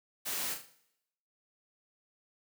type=noise with echo; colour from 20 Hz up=white; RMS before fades=-36 dBFS; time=0.25-0.55 s; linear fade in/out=20 ms; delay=38 ms; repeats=5; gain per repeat=-7 dB; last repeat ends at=0.74 s; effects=noise-tail reverb RT60 0.8 s tail -17 dB re dry + high-pass 150 Hz 12 dB/octave